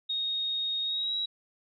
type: tone with pitch glide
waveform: sine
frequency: 3729 to 3867 Hz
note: A#7 to B7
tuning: 0 to -37 cents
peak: -28 dBFS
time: 0.09-1.26 s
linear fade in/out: 10 ms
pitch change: +63 cents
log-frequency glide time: 0.83-1.14 s
effects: none